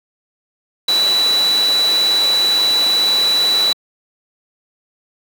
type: tone in noise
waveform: sine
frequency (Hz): 3951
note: B7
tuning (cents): 0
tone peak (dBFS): -12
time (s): 0.88-3.73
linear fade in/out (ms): 5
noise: pink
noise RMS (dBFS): -23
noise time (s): 0.88-3.73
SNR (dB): +8
effects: high-pass 400 Hz 12 dB/octave